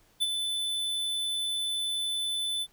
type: tone with ADSR envelope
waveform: square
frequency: 3509 Hz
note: A7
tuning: 5 cents flat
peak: -23 dBFS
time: 0.2-2.67 s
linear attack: 24 ms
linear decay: 34 ms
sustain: -6 dB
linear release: 51 ms
effects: pink hiss -64 dBFS RMS until 2.72 s